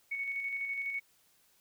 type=tone with tremolo; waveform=sine; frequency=2221 Hz; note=C#7; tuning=3 cents sharp; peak=-32 dBFS; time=0.11-1 s; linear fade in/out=10 ms; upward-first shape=square; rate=12 Hz; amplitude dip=35%; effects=white hiss -68 dBFS RMS until 1.6 s